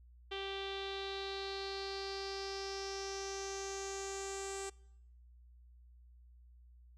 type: tone with low-pass filter sweep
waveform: sawtooth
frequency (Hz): 391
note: G4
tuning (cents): -4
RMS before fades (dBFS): -42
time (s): 0.31-4.7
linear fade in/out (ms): 10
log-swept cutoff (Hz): 3300 to 7800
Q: 5.6
effects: noise-tail reverb RT60 0.8 s tail -24 dB re dry + added 60 Hz sine -57 dBFS peak until 6.97 s